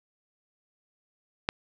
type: click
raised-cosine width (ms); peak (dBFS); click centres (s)
0.3; -9; 1.489
effects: none